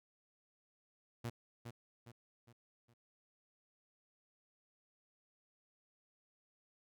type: tone with echo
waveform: sawtooth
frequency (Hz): 118.2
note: A#2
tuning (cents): +24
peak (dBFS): -35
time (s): 1.24-1.3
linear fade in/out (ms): 10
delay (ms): 410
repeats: 4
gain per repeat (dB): -7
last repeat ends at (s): 2.94
effects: none